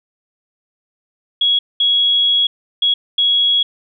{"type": "tone bursts at uneven times", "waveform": "sine", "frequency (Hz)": 3331, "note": "G#7", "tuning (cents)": 4, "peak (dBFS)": -11, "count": 4, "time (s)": [[1.41, 1.59], [1.8, 2.47], [2.82, 2.94], [3.18, 3.63]], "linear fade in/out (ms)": 5, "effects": []}